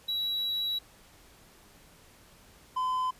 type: tone pair in turn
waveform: triangle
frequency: 3898 / 1019.4 Hz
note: B7 / C6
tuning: -23 / -45 cents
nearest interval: octave + major seventh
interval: 2322 cents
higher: first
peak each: -27 / -25 dBFS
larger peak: second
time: 0.08-0.79 / 2.76-3.11 s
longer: first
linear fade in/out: 10 ms
effects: pink hiss -57 dBFS RMS until 3.19 s + resampled to 32000 Hz